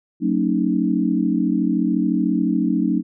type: chord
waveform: sine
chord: D# half-diminished seventh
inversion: first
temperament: equal with one note detuned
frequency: 185 / 225.7 / 277.2 / 311.1 Hz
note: F#3 / A3 / C#4 / D#4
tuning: 0 / +44 / 0 / 0 cents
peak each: -22 dBFS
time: 0.2-3.03 s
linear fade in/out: 50 ms
effects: none